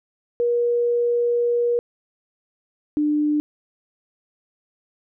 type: tone pair in turn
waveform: sine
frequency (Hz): 477.7 / 298.5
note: A#4 / D4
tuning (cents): +42 / +28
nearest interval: minor sixth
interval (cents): 814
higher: first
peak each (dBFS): -17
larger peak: neither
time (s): 0.4-1.79 / 2.97-3.4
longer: first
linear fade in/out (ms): 0
effects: none